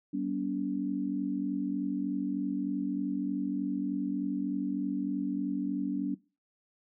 sine tone cluster, 192.7 / 242.3 / 285.6 Hz, G3 / B3 / D4, -29 / -33 / -48 cents, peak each -36 / -36 / -31 dBFS, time 0.13-6.15 s, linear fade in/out 10 ms, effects noise-tail reverb RT60 0.3 s tail -19 dB re dry

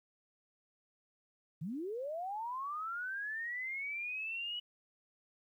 sine linear sweep, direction up, 140.5 to 2947 Hz, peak -37 dBFS, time 1.61-4.6 s, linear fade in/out 10 ms, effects 12-bit

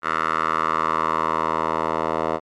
10% pulse tone with band-pass filter sweep, 80 Hz, D#2, 49 cents sharp, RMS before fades -22 dBFS, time 0.02-2.4 s, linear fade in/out 50 ms, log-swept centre 1400 to 770 Hz, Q 3.5, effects MP3 64 kbps

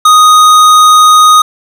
sine tone with tanh clipping, 1244.5 Hz, D#6, in tune, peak -3 dBFS, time 0.05-1.42 s, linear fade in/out 5 ms, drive 18 dB, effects none

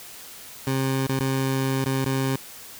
20% pulse tone with dropouts, 133.6 Hz, C3, 36 cents sharp, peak -17 dBFS, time 0.67-2.36 s, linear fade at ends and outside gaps 2 ms, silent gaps 1.068-1.093 / 1.191-1.203 / 1.844-1.86 / 2.047-2.061 s, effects white hiss -42 dBFS RMS until 2.79 s

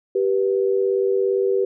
sine tone pair together, 389.7 / 487.2 Hz, G4 / B4, -10 / -24 cents, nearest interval major third, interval 386 cents, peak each -18 / -22 dBFS, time 0.15-1.65 s, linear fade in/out 5 ms, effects none

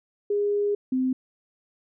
sine tone pair in turn, 409.8 / 258.2 Hz, G#4 / C4, -23 / -23 cents, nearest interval minor sixth, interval 800 cents, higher first, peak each -21 dBFS, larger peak neither, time 0.3-0.75 / 0.92-1.13 s, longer first, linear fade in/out 5 ms, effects none

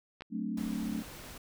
clicks, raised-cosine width 0.3 ms, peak -29 / -27 dBFS, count 2, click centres 0.208 / 0.221 s
sine chord, D dominant seventh, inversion first, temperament equal, 185 / 220 / 261.6 / 293.7 Hz, F#3 / A3 / C4 / D4, 0 / 0 / 0 / 0 cents, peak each -39 / -35 / -40 / -40 dBFS, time 0.3-1.04 s, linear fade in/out 50 ms
pink noise, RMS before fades -47 dBFS, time 0.57-1.38 s, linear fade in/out 5 ms
effects none

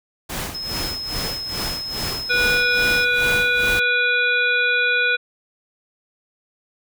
pink noise with tremolo, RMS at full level -26 dBFS, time 0.29-3.8 s, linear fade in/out 10 ms, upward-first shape sine, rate 2.4 Hz, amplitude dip 85%
sine tone, 5160 Hz, E8, 38 cents flat, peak -26 dBFS, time 0.54-3.05 s, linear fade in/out 10 ms
harmonic tone, 489.1 Hz, B4, 17 cents flat, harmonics 1 / 3 / 5 / 7 / 8, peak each -27 / -18 / -21 / -29 / -29 dBFS, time 2.29-5.17 s, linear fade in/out 20 ms
effects none

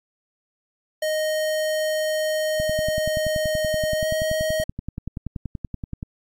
square tone with pitch glide, 621 to 628.6 Hz, D#5 to D#5, -3 to +18 cents, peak -22 dBFS, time 1.02-4.64 s, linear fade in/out 5 ms, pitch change +21 cents, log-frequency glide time 3.97-4.08 s
click train, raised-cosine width 5 ms, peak -17 dBFS, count 37, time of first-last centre 2.6-6.029 s, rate 10.5 Hz
effects AAC 64 kbps

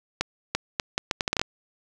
accelerating click train, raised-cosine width 0.2 ms, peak -6 dBFS, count 11, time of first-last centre 0.21-1.415 s, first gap 340 ms, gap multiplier 0.73, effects none

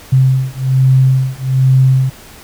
sine beating tone pair, 130.81 / 132.01 Hz, C3 / C3, 0 / +16 cents, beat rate 1.2 Hz, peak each -11 dBFS, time 0.12-2.1 s, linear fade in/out 10 ms, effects pink hiss -37 dBFS RMS until 2.43 s

